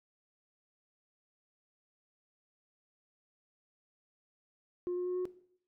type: tone with pitch steps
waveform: sine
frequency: 356.1 / 359 / 361.9 / 364.8 Hz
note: F4 / F4 / F#4 / F#4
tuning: +34 / +48 / -38 / -24 cents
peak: -30 dBFS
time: 4.87-5.254 s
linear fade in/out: 0 ms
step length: 96 ms
effects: noise-tail reverb RT60 0.6 s tail -17 dB re dry + tanh soft clip ceiling -30 dBFS